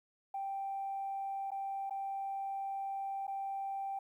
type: tone with dropouts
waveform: sine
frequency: 784 Hz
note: G5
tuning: in tune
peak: -35 dBFS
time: 0.34-3.99 s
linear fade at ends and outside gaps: 5 ms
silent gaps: 1.506-1.516 / 1.897-1.907 / 3.269-3.278 s
effects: tanh soft clip ceiling -31 dBFS + 12-bit